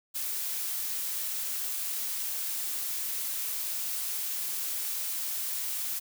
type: noise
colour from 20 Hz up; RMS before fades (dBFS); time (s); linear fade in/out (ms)
blue; -33; 0.14-6; 20
effects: none